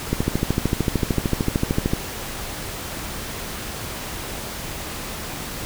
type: click train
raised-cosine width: 3 ms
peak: -6 dBFS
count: 25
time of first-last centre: 0.13-1.935 s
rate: 13.3 Hz
effects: pink hiss -31 dBFS RMS until 5.65 s